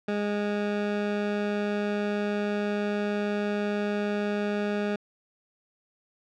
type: tone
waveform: 20% pulse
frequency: 206.3 Hz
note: G#3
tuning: 11 cents flat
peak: -21 dBFS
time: 0.08-4.96 s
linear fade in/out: 5 ms
effects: low-pass 3000 Hz 12 dB/octave